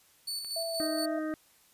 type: tone with tremolo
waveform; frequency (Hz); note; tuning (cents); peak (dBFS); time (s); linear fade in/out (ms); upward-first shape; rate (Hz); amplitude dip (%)
sawtooth; 4479; C#8; +17; -30; 0.27-1.06; 10; square; 4.2; 40
type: click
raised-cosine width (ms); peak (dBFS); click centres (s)
0.3; -36; 0.447
type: tone with vibrato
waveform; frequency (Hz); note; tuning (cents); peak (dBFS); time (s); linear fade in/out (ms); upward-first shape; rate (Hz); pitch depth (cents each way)
sine; 659.3; E5; 0; -33; 0.56-1.19; 5; triangle; 2.5; 16
type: harmonic tone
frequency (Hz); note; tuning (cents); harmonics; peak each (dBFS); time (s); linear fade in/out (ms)
311.1; D#4; 0; 1 / 2 / 4 / 5 / 6; -32 / -38 / -44 / -46 / -48; 0.8-1.34; 0
effects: white hiss -63 dBFS RMS until 1.73 s + resampled to 32000 Hz